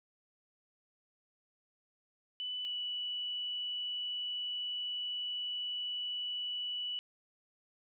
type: tone pair in turn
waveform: sine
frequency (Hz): 2987 / 2956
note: F#7 / F#7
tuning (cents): +16 / -2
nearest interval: unison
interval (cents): 18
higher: first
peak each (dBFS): -36 / -35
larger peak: second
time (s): 2.4-2.65 / 2.65-6.99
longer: second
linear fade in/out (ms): 0
effects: none